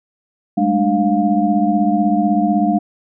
sine tone cluster, 199 / 215 / 298.6 / 704 Hz, G3 / A3 / D4 / F5, +26 / -40 / +29 / +14 cents, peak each -18 dBFS, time 0.57-2.79 s, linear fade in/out 10 ms, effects none

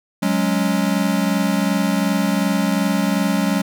square chord, F# suspended second, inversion none, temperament equal, 185 / 207.7 / 277.2 Hz, F#3 / G#3 / C#4, 0 / 0 / 0 cents, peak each -21 / -21 / -23 dBFS, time 0.22-3.62 s, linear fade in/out 10 ms, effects none

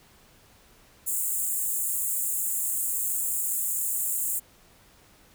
pink high-pass noise, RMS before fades -28 dBFS, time 1.06-4.4 s, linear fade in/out 20 ms, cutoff 7100 Hz, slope 96 dB/octave, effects pink hiss -57 dBFS RMS until 5.34 s

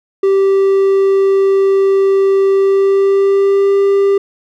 triangle tone with pitch glide, 390 to 396.4 Hz, G4 to G4, -9 to +19 cents, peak -6 dBFS, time 0.23-4.18 s, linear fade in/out 5 ms, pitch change +28 cents, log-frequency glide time 2.53-3.75 s, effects none

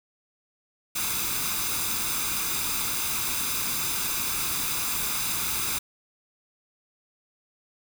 white noise with comb filter, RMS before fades -28 dBFS, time 0.95-5.79 s, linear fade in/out 10 ms, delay 0.81 ms, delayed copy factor +0.6, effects none

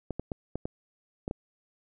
clicks, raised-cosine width 2 ms, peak -19 dBFS, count 7, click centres 0.107 / 0.196 / 0.318 / 0.556 / 0.655 / 1.279 / 1.311 s, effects none

